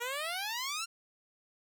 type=exponential sweep; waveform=10% pulse; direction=up; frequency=466.2 to 1396.9 Hz; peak=-26 dBFS; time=0-0.86 s; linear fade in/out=20 ms; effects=none